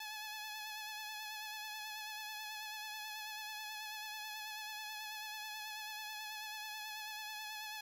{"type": "tone with vibrato", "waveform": "10% pulse", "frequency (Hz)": 855, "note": "A5", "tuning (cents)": -50, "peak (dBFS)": -35, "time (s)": [0, 7.81], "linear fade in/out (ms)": 5, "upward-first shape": "sine", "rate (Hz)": 9.2, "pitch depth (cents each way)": 32, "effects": ["11-bit"]}